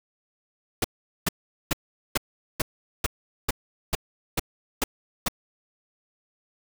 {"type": "noise bursts", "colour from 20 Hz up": "pink", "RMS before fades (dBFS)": -23, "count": 11, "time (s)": [0.82, 5.284], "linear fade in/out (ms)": 5, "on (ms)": 24, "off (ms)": 420, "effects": []}